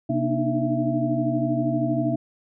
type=tone cluster; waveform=sine; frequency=130.7 / 238.8 / 297.4 / 310 / 665 Hz; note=C3 / A#3 / D4 / D#4 / E5; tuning=-1 / +42 / +22 / -6 / +15 cents; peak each=-27 dBFS; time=0.09-2.16 s; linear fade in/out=10 ms; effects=none